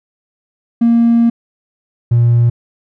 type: tone pair in turn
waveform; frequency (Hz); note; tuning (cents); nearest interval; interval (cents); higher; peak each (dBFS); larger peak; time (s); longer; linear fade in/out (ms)
triangle; 233.1 / 118.66; A#3 / A#2; 0 / +31; octave; 1169; first; -4; neither; 0.81-1.3 / 2.11-2.5; first; 10
effects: tanh soft clip ceiling -3 dBFS